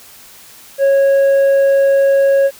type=tone with tanh clipping; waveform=sine; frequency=550 Hz; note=C#5; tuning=14 cents flat; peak=-9 dBFS; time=0.78-2.51 s; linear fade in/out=50 ms; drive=4 dB; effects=white hiss -40 dBFS RMS until 2.59 s